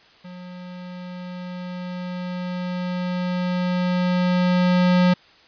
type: tone with level ramp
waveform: square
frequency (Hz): 180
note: F#3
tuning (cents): -47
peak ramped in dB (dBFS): -37 to -14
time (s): 0.24-5.14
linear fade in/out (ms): 10
effects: white hiss -52 dBFS RMS until 5.47 s + resampled to 11025 Hz